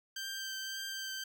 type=tone with vibrato; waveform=15% pulse; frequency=1568 Hz; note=G6; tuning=in tune; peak=-32 dBFS; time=0.16-1.24 s; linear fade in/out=5 ms; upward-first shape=triangle; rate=1.8 Hz; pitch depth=17 cents each way; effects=none